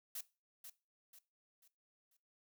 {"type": "noise with echo", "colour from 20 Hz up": "blue", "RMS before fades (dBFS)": -44, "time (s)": [0.15, 0.21], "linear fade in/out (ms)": 5, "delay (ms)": 490, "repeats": 4, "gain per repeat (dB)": -8, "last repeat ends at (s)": 2.17, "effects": ["noise-tail reverb RT60 0.3 s tail -19 dB re dry"]}